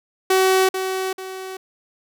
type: tone with echo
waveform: sawtooth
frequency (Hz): 377.8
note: F#4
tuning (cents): +36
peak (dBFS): -10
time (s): 0.3-0.69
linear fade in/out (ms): 5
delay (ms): 440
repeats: 2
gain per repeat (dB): -8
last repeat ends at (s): 1.57
effects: none